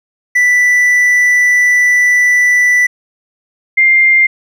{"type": "tone pair in turn", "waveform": ["triangle", "sine"], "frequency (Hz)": [1975.5, 2104], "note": ["B6", "C7"], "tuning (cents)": [0, 9], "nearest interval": "minor second", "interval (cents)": 109, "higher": "second", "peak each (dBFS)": -5, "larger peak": "neither", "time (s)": [[0.35, 2.87], [3.77, 4.27]], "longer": "first", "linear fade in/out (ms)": 10, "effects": []}